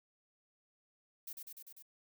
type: noise with echo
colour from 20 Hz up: violet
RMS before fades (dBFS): -45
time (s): 1.27-1.33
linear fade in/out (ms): 5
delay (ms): 99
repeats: 5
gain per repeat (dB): -2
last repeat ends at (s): 1.825
effects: none